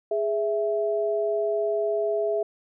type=tone pair together; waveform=sine; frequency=415.3 / 659.2 Hz; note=G#4 / E5; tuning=0 / 0 cents; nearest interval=minor sixth; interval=800 cents; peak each=-25 dBFS; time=0.11-2.43 s; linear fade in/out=5 ms; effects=none